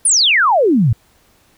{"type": "exponential sweep", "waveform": "sine", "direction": "down", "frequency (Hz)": [10310, 101.5], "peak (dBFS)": -9, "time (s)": [0.05, 0.93], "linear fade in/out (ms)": 5, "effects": ["pink hiss -54 dBFS RMS until 1.57 s"]}